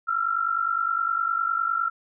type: tone pair together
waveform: sine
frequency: 1331 / 1380.8 Hz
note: E6 / F6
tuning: +16 / -20 cents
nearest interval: minor second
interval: 64 cents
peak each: -25 / -25 dBFS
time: 0.07-1.9 s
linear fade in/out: 20 ms
effects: none